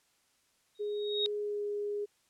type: tone with exponential growth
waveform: sine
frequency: 3761 Hz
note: A#7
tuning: 15 cents sharp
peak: -26 dBFS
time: 0.75-1.26 s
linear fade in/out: 0 ms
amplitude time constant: 110 ms
type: tone with pitch glide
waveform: sine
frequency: 415.9 to 412.1 Hz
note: G#4 to G#4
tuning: +2 to -13 cents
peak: -32 dBFS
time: 0.79-2.06 s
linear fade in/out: 20 ms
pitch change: -15 cents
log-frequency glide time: 1.39-1.63 s
effects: white hiss -71 dBFS RMS until 2.29 s + low-pass 10000 Hz 12 dB/octave